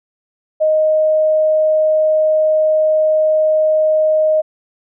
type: tone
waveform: sine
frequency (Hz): 622.3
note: D#5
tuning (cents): 0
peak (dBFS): -10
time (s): 0.6-4.42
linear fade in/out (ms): 20
effects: none